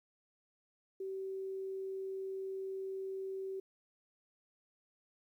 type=tone; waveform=sine; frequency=384 Hz; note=G4; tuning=36 cents flat; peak=-38 dBFS; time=1-3.6 s; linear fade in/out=5 ms; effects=12-bit